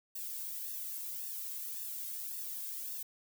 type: noise with flanger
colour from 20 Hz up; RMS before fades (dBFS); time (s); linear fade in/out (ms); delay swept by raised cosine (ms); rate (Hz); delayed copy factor
violet; -41; 0.15-3.03; 5; 1.1 to 1.88; 1.8; +0.9
effects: none